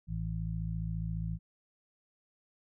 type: harmonic tone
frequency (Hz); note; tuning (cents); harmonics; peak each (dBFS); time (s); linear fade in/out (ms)
54.6; A1; -13; 1 / 2 / 3; -37 / -38 / -36; 0.07-1.39; 50
effects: none